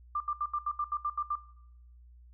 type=tone bursts; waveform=sine; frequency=1188 Hz; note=D6; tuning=20 cents sharp; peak=-28 dBFS; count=10; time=0.15-1.356 s; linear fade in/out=5 ms; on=54 ms; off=74 ms; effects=noise-tail reverb RT60 0.8 s tail -19 dB re dry + added 60 Hz sine -52 dBFS peak until 2.33 s